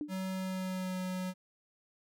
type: tone with exponential decay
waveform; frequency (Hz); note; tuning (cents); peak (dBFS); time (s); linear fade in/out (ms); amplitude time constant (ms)
sine; 297.2; D4; +21; -31; 0.01-0.19; 1; 39
type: tone with pitch glide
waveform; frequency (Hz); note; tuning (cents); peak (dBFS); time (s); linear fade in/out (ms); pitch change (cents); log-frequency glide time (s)
square; 188.6 to 184.61; F#3 to F#3; +33 to -4; -35; 0.08-1.34; 50; -37; 0.29-0.99
effects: none